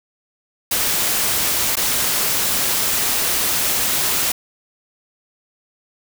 white noise with dropouts, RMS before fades -19 dBFS, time 0.71-4.32 s, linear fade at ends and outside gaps 5 ms, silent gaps 1.756-1.768 s, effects none

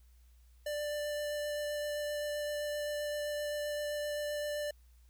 square tone with vibrato, 591 Hz, D5, 11 cents sharp, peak -35 dBFS, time 0.66-4.71 s, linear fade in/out 5 ms, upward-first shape sine, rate 7.7 Hz, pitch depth 8 cents each way, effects added 60 Hz sine -58 dBFS peak until 5.09 s + white hiss -73 dBFS RMS until 5.09 s

